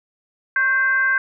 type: tone with frequency modulation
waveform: sine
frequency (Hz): 1570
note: G6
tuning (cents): +2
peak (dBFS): -15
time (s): 0.56-1.18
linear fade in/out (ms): 2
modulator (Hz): 485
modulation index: 0.49
effects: none